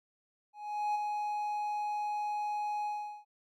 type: tone with ADSR envelope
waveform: triangle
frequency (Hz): 836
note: G#5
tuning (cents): +11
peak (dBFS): -26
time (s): 0.53-3.25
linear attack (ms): 420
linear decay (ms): 14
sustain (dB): -4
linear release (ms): 390
effects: none